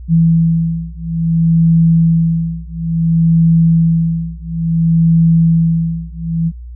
sine beating tone pair, 164.81 / 165.39 Hz, E3 / E3, 0 / +6 cents, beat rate 0.58 Hz, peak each -12 dBFS, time 0.08-6.52 s, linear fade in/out 50 ms, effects added 60 Hz sine -27 dBFS peak until 6.75 s

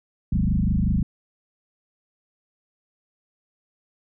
sine tone with frequency modulation, 122 Hz, B2, 21 cents flat, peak -18 dBFS, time 0.32-1.03 s, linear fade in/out 5 ms, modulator 25.4 Hz, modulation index 3.7, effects none

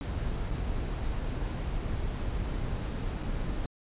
brown noise with dropouts, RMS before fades -32 dBFS, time 0.01-3.66 s, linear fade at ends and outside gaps 1 ms, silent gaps 0.506-0.511 / 3.229-3.233 s, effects resampled to 8000 Hz

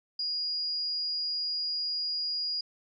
sine tone, 4869 Hz, D#8, 38 cents flat, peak -29 dBFS, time 0.19-2.61 s, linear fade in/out 5 ms, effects none

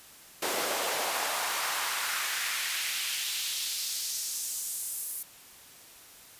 pink noise with high-pass filter sweep, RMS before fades -32 dBFS, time 0.42-5.23 s, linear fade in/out 5 ms, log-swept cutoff 430 to 11000 Hz, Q 1.4, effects white hiss -52 dBFS RMS until 6.39 s + resampled to 32000 Hz

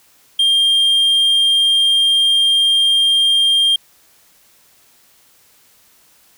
triangle tone, 3201 Hz, G7, 36 cents sharp, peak -9 dBFS, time 0.39-3.76 s, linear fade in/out 5 ms, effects white hiss -52 dBFS RMS until 6.37 s

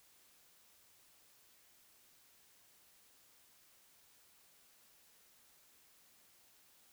silence, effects white hiss -67 dBFS RMS until 6.92 s

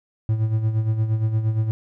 triangle tone with tremolo, 110 Hz, A2, in tune, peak -14 dBFS, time 0.29-1.71 s, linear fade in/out 0 ms, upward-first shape sine, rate 8.6 Hz, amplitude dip 60%, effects none

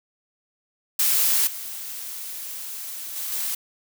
blue noise with level steps, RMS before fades -20 / -34 / -30 / -27 dBFS, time 0.99-3.55 s, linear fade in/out 5 ms, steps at 1.47 / 3.16 / 3.32 s, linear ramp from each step 2 ms, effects none

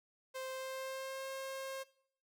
sawtooth tone with pitch glide, 523 to 534.9 Hz, C5 to C5, -1 to +38 cents, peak -37 dBFS, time 0.34-1.84 s, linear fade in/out 20 ms, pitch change +39 cents, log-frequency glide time 0.53-1.27 s, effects noise-tail reverb RT60 0.6 s tail -20 dB re dry

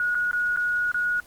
sine tone with dropouts, 1452 Hz, F#6, 33 cents flat, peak -21 dBFS, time 0-1.2 s, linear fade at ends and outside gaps 1 ms, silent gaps 0.147-0.152 / 0.312-0.331 / 0.562-0.572 / 0.916-0.944 s, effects pink hiss -50 dBFS RMS until 1.26 s + Opus 24 kbps

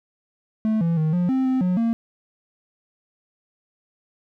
triangle tone with pitch steps, 218.3 / 167.5 / 156.6 / 177.3 / 262.3 / 259.5 / 181.3 / 229.9 Hz, A3 / E3 / D#3 / F3 / C4 / C4 / F#3 / A#3, -13 / +28 / +11 / +26 / +4 / -14 / -35 / -24 cents, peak -16 dBFS, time 0.65-1.93 s, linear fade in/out 0 ms, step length 160 ms, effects none

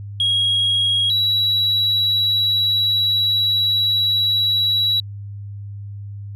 sine tone pair in turn, 3291 / 3905 Hz, G#7 / B7, -16 / -20 cents, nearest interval minor third, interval 296 cents, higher second, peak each -13 dBFS, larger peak neither, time 0.2-1.1 / 1.1-5 s, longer second, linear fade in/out 2 ms, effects tanh soft clip ceiling -13 dBFS + added 101 Hz sine -29 dBFS peak until 6.35 s

